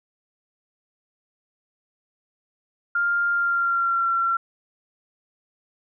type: tone with pitch glide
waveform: sine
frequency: 1400 to 1360.9 Hz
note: F6 to F6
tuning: +4 to -45 cents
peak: -19 dBFS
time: 2.95-4.37 s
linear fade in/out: 5 ms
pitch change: -49 cents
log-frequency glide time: 3.32-4.1 s
effects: none